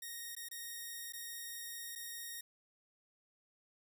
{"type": "tone with dropouts", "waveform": "5% pulse", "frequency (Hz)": 1864.7, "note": "A#6", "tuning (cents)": 0, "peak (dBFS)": -33, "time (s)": [0.02, 2.41], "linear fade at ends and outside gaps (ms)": 5, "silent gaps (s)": [[0.352, 0.365], [0.487, 0.512], [1.124, 1.134], [1.953, 1.957]], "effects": []}